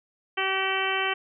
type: harmonic tone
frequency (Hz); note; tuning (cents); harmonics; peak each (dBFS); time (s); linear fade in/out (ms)
383.7; G4; -37; 1 / 2 / 3 / 4 / 5 / 6 / 7 / 8; -32 / -32 / -32 / -32 / -32 / -32 / -32 / -32; 0.37-1.14; 10
effects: none

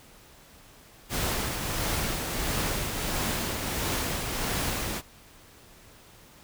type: noise with tremolo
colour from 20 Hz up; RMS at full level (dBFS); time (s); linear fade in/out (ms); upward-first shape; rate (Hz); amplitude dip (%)
pink; -28; 1.09-5.02; 50; triangle; 1.5; 40
effects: pink hiss -53 dBFS RMS until 6.43 s

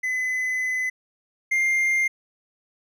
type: tone pair in turn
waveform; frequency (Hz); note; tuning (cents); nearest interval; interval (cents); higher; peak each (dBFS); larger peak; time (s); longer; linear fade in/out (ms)
triangle; 2019 / 2108; B6 / C7; +38 / +12; minor second; 74; second; -21 / -17; second; 0.03-0.9 / 1.51-2.08; first; 10
effects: none

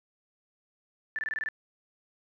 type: tone bursts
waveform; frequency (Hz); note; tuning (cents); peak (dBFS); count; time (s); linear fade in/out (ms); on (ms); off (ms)
sine; 1760; A6; 0; -29; 7; 1.16-1.487; 0; 27; 23
effects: none

